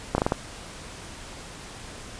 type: slowing click train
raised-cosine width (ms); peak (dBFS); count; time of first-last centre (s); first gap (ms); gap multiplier
1; -7; 5; 0.15-0.321; 31; 1.22
effects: pink hiss -41 dBFS RMS until 2.19 s + resampled to 22050 Hz